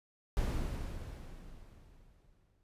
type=noise with exponential decay; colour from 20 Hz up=brown; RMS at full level=-31 dBFS; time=0.37-2.63 s; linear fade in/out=0 ms; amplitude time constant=490 ms; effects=resampled to 32000 Hz